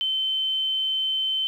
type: tone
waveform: sine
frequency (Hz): 3079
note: G7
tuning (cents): -32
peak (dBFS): -22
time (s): 0.01-1.47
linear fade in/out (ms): 0
effects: 9-bit